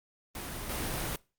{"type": "noise with level steps", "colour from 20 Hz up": "pink", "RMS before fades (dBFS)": [-39, -34], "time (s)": [0.35, 1.16], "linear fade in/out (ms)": 2, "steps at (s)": 0.69, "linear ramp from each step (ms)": 5, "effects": ["noise-tail reverb RT60 0.3 s tail -22 dB re dry", "Opus 32 kbps"]}